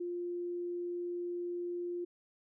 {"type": "tone", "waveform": "sine", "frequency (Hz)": 350.5, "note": "F4", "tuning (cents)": 6, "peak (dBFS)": -35, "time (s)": [0, 2.05], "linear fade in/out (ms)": 10, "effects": []}